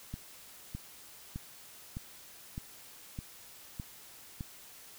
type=click train; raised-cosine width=5 ms; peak=-26 dBFS; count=8; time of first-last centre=0.14-4.408 s; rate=1.64 Hz; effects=white hiss -53 dBFS RMS until 4.98 s